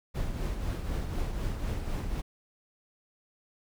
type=noise with tremolo; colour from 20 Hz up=brown; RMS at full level=-30 dBFS; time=0.14-2.22 s; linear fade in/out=20 ms; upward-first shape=triangle; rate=4 Hz; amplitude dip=50%; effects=none